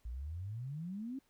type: exponential sweep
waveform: sine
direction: up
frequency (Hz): 55 to 277.2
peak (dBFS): -39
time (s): 0.05-1.19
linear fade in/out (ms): 5
effects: pink hiss -74 dBFS RMS until 1.29 s